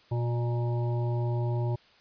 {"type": "harmonic tone with a mistuned harmonic", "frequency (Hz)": 119.8, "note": "A#2", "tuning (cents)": 48, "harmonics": [1, 3, 5, 7, 8], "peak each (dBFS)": [-26, -36, -40, -43, -44], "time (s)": [0.11, 1.76], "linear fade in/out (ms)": 10, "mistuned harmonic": 8, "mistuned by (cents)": -37, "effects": ["white hiss -59 dBFS RMS until 2 s", "resampled to 11025 Hz"]}